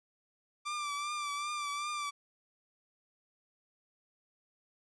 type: tone with vibrato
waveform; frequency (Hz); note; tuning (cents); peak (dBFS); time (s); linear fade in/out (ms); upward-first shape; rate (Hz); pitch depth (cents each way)
sawtooth; 1176; D6; +2; -31; 0.65-2.11; 20; triangle; 2.6; 48
effects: resampled to 22050 Hz